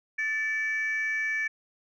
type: tone pair together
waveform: sine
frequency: 1760 / 2296 Hz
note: A6 / D7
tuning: 0 / -40 cents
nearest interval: perfect fourth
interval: 460 cents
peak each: -27 / -29 dBFS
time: 0.18-1.48 s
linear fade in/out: 10 ms
effects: tanh soft clip ceiling -21 dBFS